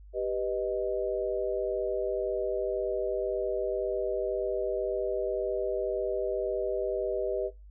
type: chord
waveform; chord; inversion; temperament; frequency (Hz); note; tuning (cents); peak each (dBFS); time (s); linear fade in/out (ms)
sine; G augmented; none; equal; 392 / 493.9 / 622.3; G4 / B4 / D#5; 0 / 0 / 0; -32; 0.13-7.51; 50
effects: noise-tail reverb RT60 0.2 s tail -17 dB re dry + added 50 Hz sine -47 dBFS peak until 7.7 s